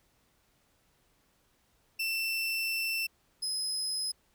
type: tone pair in turn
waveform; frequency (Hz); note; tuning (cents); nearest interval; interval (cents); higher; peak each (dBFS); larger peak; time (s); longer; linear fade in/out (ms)
30% pulse; 2677 / 5074; E7 / D#8; +26 / +33; major seventh; 1107; second; -27; neither; 1.99-3.07 / 3.42-4.12; first; 10
effects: pink hiss -70 dBFS RMS until 4.34 s